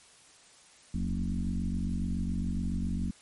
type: tone with frequency modulation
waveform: sine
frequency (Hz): 123.5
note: B2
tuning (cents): 0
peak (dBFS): -28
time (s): 0.94-3.11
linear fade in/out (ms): 5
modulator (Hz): 47.2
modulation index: 2.6
effects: white hiss -57 dBFS RMS until 3.21 s + MP3 48 kbps